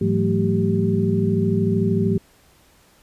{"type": "tone cluster", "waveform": "sine", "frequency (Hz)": [105.7, 168.3, 188.7, 221.8, 388.9], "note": ["G#2", "E3", "F#3", "A3", "G4"], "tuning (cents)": [31, 36, 34, 14, -14], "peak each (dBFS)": -23, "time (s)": [0.01, 2.18], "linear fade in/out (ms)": 5, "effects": ["pink hiss -55 dBFS RMS until 3.02 s", "resampled to 32000 Hz"]}